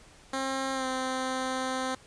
10% pulse tone with pitch glide, 267.1 to 259.8 Hz, C4 to C4, +36 to -12 cents, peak -21 dBFS, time 0.33-1.95 s, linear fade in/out 5 ms, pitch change -48 cents, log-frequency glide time 0.73-0.86 s, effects pink hiss -55 dBFS RMS until 2.06 s + resampled to 22050 Hz

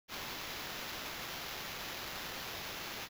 white noise with sample-and-hold, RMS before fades -43 dBFS, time 0.08-3.09 s, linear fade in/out 50 ms, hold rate 8820 Hz, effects none

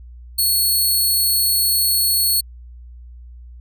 10% pulse tone, 4367 Hz, C#8, 27 cents flat, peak -8 dBFS, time 0.38-2.41 s, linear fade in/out 10 ms, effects added 60 Hz sine -36 dBFS peak until 3.6 s

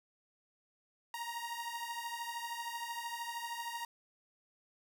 sawtooth beating tone pair, 932.3 / 945.3 Hz, A#5 / A#5, 0 / +24 cents, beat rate 13 Hz, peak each -38 / -39 dBFS, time 1.14-3.85 s, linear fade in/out 2 ms, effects none

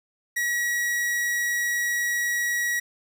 45% pulse tone, 1916 Hz, A#6, 47 cents sharp, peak -23 dBFS, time 0.36-2.8 s, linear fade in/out 10 ms, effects none

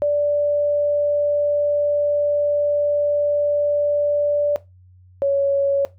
sine tone pair in turn, 584 / 557.4 Hz, D5 / C#5, -10 / +9 cents, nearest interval minor second, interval 81 cents, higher first, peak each -15 dBFS, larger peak neither, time 0.02-4.56 / 5.22-5.85 s, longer first, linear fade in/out 0 ms, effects noise-tail reverb RT60 0.2 s tail -17 dB re dry + added 91 Hz sine -46 dBFS peak until 5.98 s

